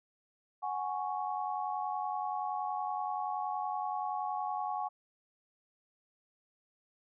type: chord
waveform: sine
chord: F# suspended second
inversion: none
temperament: equal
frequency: 740 / 830.6 / 1108.7 Hz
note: F#5 / G#5 / C#6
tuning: 0 / 0 / 0 cents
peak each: -37 / -36 / -39 dBFS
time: 0.62-4.89 s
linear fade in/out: 20 ms
effects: none